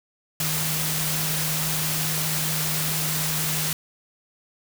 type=tone in noise; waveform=sine; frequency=155.56 Hz; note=D#3; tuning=in tune; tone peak=-29 dBFS; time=0.4-3.73 s; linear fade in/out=2 ms; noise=white; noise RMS=-26 dBFS; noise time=0.4-3.73 s; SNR=-6 dB; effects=none